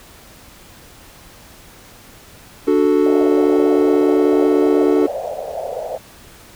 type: chord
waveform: triangle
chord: D major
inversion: none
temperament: equal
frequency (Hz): 293.7 / 370 / 440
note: D4 / F#4 / A4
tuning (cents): 0 / 0 / 0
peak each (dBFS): -14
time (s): 2.67-5.07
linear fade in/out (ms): 10
type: band-pass noise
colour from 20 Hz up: pink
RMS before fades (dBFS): -26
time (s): 3.06-5.98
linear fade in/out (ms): 5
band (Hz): 520 to 700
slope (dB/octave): 48
effects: pink hiss -43 dBFS RMS until 6.55 s